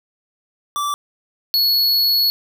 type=tone pair in turn; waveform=square; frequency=1164 / 4373 Hz; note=D6 / C#8; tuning=-16 / -24 cents; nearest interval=octave + major seventh; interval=2292 cents; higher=second; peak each=-20 / -14 dBFS; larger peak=second; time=0.76-0.94 / 1.54-2.3 s; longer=second; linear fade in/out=0 ms; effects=none